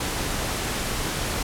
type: noise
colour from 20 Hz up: pink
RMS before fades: -27 dBFS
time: 0-1.43 s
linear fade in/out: 5 ms
effects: low-pass 12000 Hz 12 dB/octave